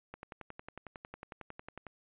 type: click train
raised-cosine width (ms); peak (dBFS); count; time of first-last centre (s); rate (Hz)
0.5; -29; 20; 0.14-1.867; 11
effects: resampled to 8000 Hz